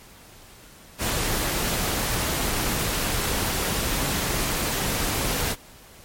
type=noise; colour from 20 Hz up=pink; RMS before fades=-25 dBFS; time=0.98-5.56 s; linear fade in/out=50 ms; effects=pink hiss -48 dBFS RMS until 6.04 s + MP3 64 kbps